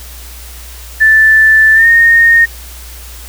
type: tone with pitch glide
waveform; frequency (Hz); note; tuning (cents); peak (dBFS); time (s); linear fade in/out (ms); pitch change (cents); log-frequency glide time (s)
sine; 1760 to 1845.4; A6 to A#6; 0 to -18; -3; 1-2.46; 20; +82; 1.74-1.87
effects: added 60 Hz sine -29 dBFS peak until 3.28 s + white hiss -33 dBFS RMS until 3.28 s